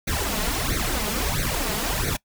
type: noise with flanger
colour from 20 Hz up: pink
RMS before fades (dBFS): -25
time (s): 0.07-2.17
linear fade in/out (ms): 10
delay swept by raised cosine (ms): 0.48 to 4.78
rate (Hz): 1.5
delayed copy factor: +0.95
effects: noise-tail reverb RT60 0.1 s tail -22 dB re dry